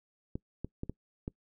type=clicks; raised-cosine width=3 ms; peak=-23 dBFS; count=5; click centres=0.355 / 0.646 / 0.834 / 0.896 / 1.279 s; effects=noise-tail reverb RT60 0.1 s tail -24 dB re dry